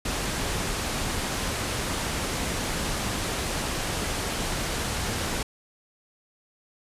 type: low-pass noise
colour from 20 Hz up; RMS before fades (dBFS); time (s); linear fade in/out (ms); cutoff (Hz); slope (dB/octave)
pink; -29; 0.05-5.43; 5; 11000; 24
effects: resampled to 32000 Hz